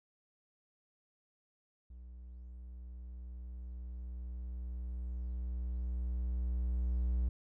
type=tone with level ramp; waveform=triangle; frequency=61.1 Hz; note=B1; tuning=18 cents flat; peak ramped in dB=-46 to -27 dBFS; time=1.9-7.29 s; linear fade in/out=5 ms; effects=none